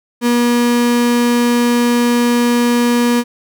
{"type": "tone", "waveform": "35% pulse", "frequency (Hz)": 240, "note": "B3", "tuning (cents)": -49, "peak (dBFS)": -9, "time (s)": [0.21, 3.24], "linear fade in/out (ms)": 50, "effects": []}